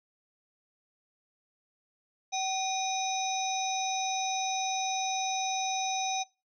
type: harmonic tone with a mistuned harmonic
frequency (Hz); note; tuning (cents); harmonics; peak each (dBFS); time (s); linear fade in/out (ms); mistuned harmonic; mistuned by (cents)
760; F#5; +46; 1 / 3 / 5 / 7 / 8; -31 / -38 / -37 / -43 / -36; 2.32-6.24; 20; 3; +120
effects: noise-tail reverb RT60 0.3 s tail -24 dB re dry